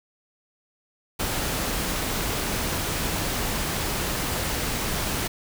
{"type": "noise", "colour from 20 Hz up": "pink", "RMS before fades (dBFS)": -27, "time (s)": [1.19, 5.28], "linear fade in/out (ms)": 10, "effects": []}